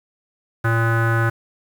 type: tone with low-pass filter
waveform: square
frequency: 114.4 Hz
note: A#2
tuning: 32 cents flat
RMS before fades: -18 dBFS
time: 0.64-1.3 s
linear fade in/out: 10 ms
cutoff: 1500 Hz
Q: 6.3
effects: 7-bit